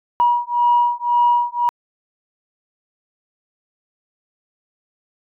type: beating tone pair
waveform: sine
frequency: 960 / 961.9 Hz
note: B5 / B5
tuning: -49 / -46 cents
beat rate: 1.9 Hz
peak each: -16 dBFS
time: 0.2-1.69 s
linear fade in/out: 0 ms
effects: tanh soft clip ceiling -6 dBFS